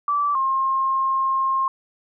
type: tone pair in turn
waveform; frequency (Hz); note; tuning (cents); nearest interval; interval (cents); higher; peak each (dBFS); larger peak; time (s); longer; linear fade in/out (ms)
sine; 1160 / 1066.6; D6 / C6; -22 / +33; minor second; 145; first; -18; neither; 0.08-0.35 / 0.35-1.68; second; 2
effects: none